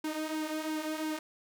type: tone with flanger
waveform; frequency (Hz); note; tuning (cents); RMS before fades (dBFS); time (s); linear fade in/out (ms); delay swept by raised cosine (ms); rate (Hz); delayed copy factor
sawtooth; 311.1; D#4; 0; -35; 0.04-1.19; 5; 1.5 to 4.3; 2.9; -0.6
effects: none